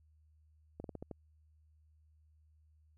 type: slowing click train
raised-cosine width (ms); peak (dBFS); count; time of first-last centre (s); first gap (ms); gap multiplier
2; -30; 6; 0.8-1.113; 42; 1.2
effects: added 77 Hz sine -64 dBFS peak until 2.97 s